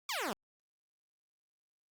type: exponential sweep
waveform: 10% pulse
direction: down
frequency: 1215 to 185 Hz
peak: -26 dBFS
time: 0.09-0.33 s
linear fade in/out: 2 ms
effects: Opus 48 kbps